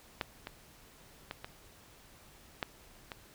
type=clicks; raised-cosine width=0.3 ms; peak=-16 / -24 / -22 / -25 / -16 / -24 dBFS; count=6; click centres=0.212 / 0.471 / 1.311 / 1.445 / 2.628 / 3.118 s; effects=pink hiss -58 dBFS RMS until 3.34 s